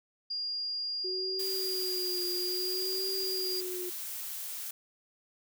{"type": "tone", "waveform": "sine", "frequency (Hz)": 4821, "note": "D8", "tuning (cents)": 45, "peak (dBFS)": -32, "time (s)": [0.3, 3.61], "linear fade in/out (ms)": 10}
{"type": "tone with vibrato", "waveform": "sine", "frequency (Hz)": 370, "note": "F#4", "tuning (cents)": 0, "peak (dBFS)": -36, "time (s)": [1.04, 3.9], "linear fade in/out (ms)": 10, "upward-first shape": "triangle", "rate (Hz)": 0.6, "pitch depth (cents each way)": 61}
{"type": "noise", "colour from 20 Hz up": "blue", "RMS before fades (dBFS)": -39, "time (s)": [1.39, 4.71], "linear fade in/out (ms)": 5}
{"effects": []}